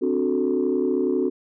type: chord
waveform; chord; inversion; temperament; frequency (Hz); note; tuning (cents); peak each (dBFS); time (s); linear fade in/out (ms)
sine; D dominant seventh; third; equal; 261.6 / 293.7 / 370 / 440; C4 / D4 / F#4 / A4; 0 / 0 / 0 / 0; -24 / -26 / -22 / -26; 0.01-1.3; 20
effects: tanh soft clip ceiling -12 dBFS